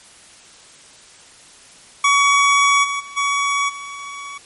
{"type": "tone with level steps", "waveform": "25% pulse", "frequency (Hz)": 1129, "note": "C#6", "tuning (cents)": 31, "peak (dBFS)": [-8, -17, -30, -13, -26], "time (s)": [2.04, 4.38], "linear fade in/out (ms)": 5, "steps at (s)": [2.83, 2.99, 3.16, 3.68], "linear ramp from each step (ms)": 20, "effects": ["white hiss -45 dBFS RMS until 4.45 s", "MP3 48 kbps"]}